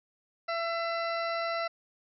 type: harmonic tone with a mistuned harmonic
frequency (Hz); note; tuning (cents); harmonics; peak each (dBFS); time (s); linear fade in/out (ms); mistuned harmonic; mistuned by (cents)
671; E5; +31; 1 / 2 / 3 / 4 / 6 / 7 / 8; -32 / -34 / -38 / -44 / -44 / -48 / -49; 0.48-1.68; 10; 8; +18
effects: none